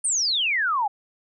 sine exponential sweep, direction down, 9270 to 784 Hz, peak -20 dBFS, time 0.04-0.88 s, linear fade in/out 10 ms, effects none

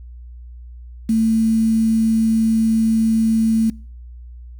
sine tone with quantisation, 223.2 Hz, A3, 25 cents sharp, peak -13 dBFS, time 1.09-3.7 s, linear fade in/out 5 ms, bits 6, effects noise-tail reverb RT60 0.5 s tail -26 dB re dry + added 60 Hz sine -34 dBFS peak until 4.59 s

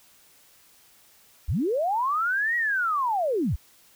sine linear two-way sweep, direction up then down, 43.06 to 1930 to 43.06 Hz, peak -22 dBFS, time 1.48-3.56 s, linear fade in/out 10 ms, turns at 2.56 s, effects white hiss -57 dBFS RMS until 3.95 s

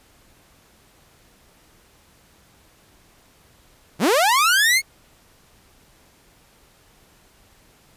sawtooth linear sweep, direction up, 128.8 to 2217 Hz, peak -11 dBFS, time 3.99-4.82 s, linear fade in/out 50 ms, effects pink hiss -55 dBFS RMS until 7.96 s + resampled to 32000 Hz

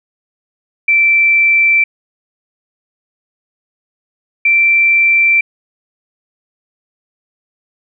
sine tone pair in turn, 2337 / 2346 Hz, D7 / D7, -9 / -2 cents, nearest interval unison, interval 7 cents, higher second, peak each -7 dBFS, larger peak neither, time 0.88-1.84 / 4.45-5.41 s, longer neither, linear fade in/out 5 ms, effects none

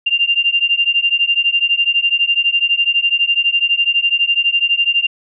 sine beating tone pair, 2783 / 2795 Hz, F7 / F7, -7 / +1 cents, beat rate 12 Hz, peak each -15 dBFS, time 0.06-5.07 s, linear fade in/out 10 ms, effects none

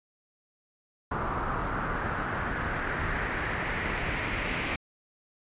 pink noise with low-pass filter sweep, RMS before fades -31 dBFS, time 1.11-4.76 s, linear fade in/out 5 ms, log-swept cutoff 1200 to 2400 Hz, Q 2.9, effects resampled to 8000 Hz

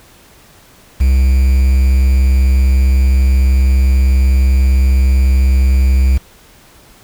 triangle tone with quantisation, 65.41 Hz, C2, in tune, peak -5 dBFS, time 1-6.18 s, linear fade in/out 10 ms, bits 5, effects pink hiss -44 dBFS RMS until 7.03 s

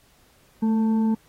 sine tone with frequency modulation, 220 Hz, A3, in tune, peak -18 dBFS, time 0.62-1.15 s, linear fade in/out 10 ms, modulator 669 Hz, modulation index 0.3, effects pink hiss -59 dBFS RMS until 1.28 s + AAC 48 kbps

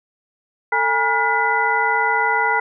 sine tone cluster, 446.5 / 825 / 959 / 1427 / 2003 Hz, A4 / G#5 / A#5 / F6 / B6, +25 / -12 / +49 / +37 / +24 cents, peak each -26 / -22 / -21 / -21 / -21 dBFS, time 0.72-2.6 s, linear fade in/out 5 ms, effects none

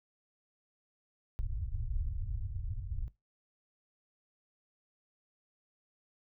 pink low-pass noise, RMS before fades -36 dBFS, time 1.39-3.08 s, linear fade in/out 0 ms, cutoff 110 Hz, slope 48 dB/octave, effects noise-tail reverb RT60 0.2 s tail -19 dB re dry

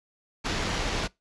pink noise with sample-and-hold, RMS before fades -29 dBFS, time 0.44-1.08 s, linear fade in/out 20 ms, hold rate 8820 Hz, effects noise-tail reverb RT60 0.2 s tail -23 dB re dry + resampled to 22050 Hz

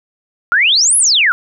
sine exponential two-way sweep, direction up then down, 1352 to 11175 to 1352 Hz, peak -8 dBFS, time 0.52-1.32 s, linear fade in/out 0 ms, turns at 0.97 s, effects none

